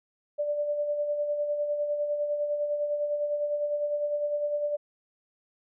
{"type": "tone with tremolo", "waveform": "sine", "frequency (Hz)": 588, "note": "D5", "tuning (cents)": 2, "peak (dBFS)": -24, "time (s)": [0.38, 4.77], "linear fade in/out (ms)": 20, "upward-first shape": "sine", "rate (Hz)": 9.9, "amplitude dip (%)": 45, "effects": []}